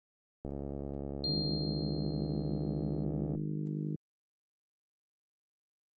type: click train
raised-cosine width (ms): 2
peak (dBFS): -26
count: 204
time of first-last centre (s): 0.45-3.35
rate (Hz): 70
type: tone with exponential decay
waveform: sine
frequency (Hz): 4200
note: C8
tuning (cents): +6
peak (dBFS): -31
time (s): 1.24-3.04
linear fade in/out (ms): 1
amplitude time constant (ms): 390
type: harmonic tone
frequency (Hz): 51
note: G#1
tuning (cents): -31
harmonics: 3 / 4 / 5 / 6 / 7 / 8 / 9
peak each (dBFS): -35 / -40 / -49 / -41 / -48 / -52 / -55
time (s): 1.26-3.96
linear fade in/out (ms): 5
effects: Opus 32 kbps